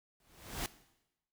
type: noise with exponential growth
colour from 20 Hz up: pink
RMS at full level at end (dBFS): -34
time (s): 0.2-0.66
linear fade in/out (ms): 1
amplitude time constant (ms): 100
effects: noise-tail reverb RT60 0.9 s tail -17 dB re dry